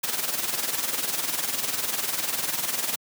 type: noise with tremolo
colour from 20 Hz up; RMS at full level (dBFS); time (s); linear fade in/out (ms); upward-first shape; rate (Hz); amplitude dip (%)
white; -25; 0.03-2.96; 10; sine; 20; 65
effects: high-pass 150 Hz 12 dB/octave